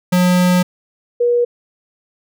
square / sine tone pair in turn, 180.1 / 480.8 Hz, F#3 / B4, -46 / -46 cents, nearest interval octave + perfect fourth, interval 1700 cents, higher second, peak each -11 dBFS, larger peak neither, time 0.12-0.63 / 1.2-1.45 s, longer first, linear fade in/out 10 ms, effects none

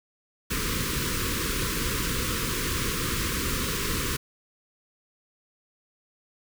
pink band-stop noise, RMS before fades -28 dBFS, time 0.5-4.17 s, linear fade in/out 10 ms, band 520 to 1000 Hz, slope 96 dB/octave, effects none

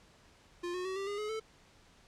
square tone with pitch steps, 350.1 / 363.7 / 377.8 / 392.5 / 407.8 / 423.6 / 440.1 Hz, F4 / F#4 / F#4 / G4 / G#4 / G#4 / A4, +4 / -30 / +36 / +2 / -32 / +34 / 0 cents, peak -36 dBFS, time 0.63-1.4 s, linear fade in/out 10 ms, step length 110 ms, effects pink hiss -62 dBFS RMS until 2.07 s + low-pass 7000 Hz 12 dB/octave

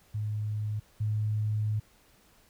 sine tone pair in turn, 106.2 / 106.88 Hz, G#2 / A2, +39 / -50 cents, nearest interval unison, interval 11 cents, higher second, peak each -29 / -26 dBFS, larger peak second, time 0.14-0.8 / 1-1.8 s, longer second, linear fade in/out 10 ms, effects pink hiss -62 dBFS RMS until 2.49 s

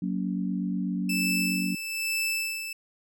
sine chord, F# major, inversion none, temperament equal with one note detuned, 185 / 233.1 / 281.7 Hz, F#3 / A#3 / C#4, 0 / 0 / +28 cents, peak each -28 / -33 / -33 dBFS, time 0.02-1.75 s, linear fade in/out 5 ms
sawtooth tone with tremolo, 2637 Hz, E7, in tune, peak -22 dBFS, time 1.09-2.73 s, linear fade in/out 5 ms, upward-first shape sine, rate 1.1 Hz, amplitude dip 60%
effects none

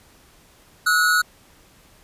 square tone pair together, 1298 / 1457 Hz, E6 / F#6, -27 / -27 cents, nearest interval major second, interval 200 cents, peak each -23 / -17 dBFS, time 0.86-1.22 s, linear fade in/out 10 ms, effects pink hiss -53 dBFS RMS until 2.03 s + resampled to 32000 Hz

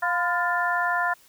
harmonic tone with a mistuned harmonic, 352 Hz, F4, 14 cents sharp, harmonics 2 / 3 / 4 / 5, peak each -27 / -27 / -27 / -27 dBFS, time 0.02-1.14 s, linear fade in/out 10 ms, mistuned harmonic 3, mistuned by -61 cents, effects white hiss -56 dBFS RMS until 1.28 s

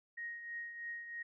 sine tone with tremolo, 1874 Hz, A#6, 9 cents sharp, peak -39 dBFS, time 0.17-1.23 s, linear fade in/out 10 ms, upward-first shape triangle, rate 3.1 Hz, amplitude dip 60%, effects none

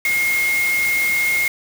sine tone in noise, 2145 Hz, C7, 42 cents sharp, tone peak -16 dBFS, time 0.05-1.48 s, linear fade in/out 2 ms, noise white, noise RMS -27 dBFS, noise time 0.05-1.48 s, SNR +8 dB, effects none

